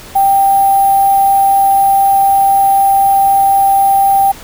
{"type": "tone with sample-and-hold", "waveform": "sine", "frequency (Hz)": 788, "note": "G5", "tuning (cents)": 9, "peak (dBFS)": -6, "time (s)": [0.15, 4.32], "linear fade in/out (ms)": 10, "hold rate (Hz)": 11025, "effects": ["pink hiss -33 dBFS RMS until 4.43 s"]}